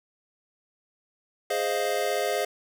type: chord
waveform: square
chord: F minor seventh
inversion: first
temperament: equal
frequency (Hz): 415.3 / 523.3 / 622.3 / 698.5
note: Ab4 / C5 / Eb5 / F5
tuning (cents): 0 / 0 / 0 / 0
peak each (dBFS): -31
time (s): 1.5-2.45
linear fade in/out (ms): 5
effects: none